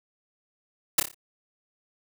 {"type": "noise with echo", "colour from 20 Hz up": "white", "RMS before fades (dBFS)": -18, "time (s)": [0.98, 1], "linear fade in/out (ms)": 5, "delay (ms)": 29, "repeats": 5, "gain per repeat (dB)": -7, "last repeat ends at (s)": 1.145, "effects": []}